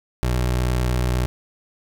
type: tone with vibrato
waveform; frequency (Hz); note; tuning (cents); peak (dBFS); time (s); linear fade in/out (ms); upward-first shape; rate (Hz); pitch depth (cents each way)
25% pulse; 61.74; B1; 0; -15; 0.23-1.26; 0; square; 8.8; 9
effects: none